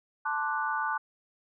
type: chord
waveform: sine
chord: D dominant seventh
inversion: second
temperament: equal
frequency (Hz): 880 / 1046.5 / 1174.7 / 1480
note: A5 / C6 / D6 / F#6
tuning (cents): 0 / 0 / 0 / 0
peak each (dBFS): -32 / -38 / -33 / -32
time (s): 0.25-0.98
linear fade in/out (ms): 10
effects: none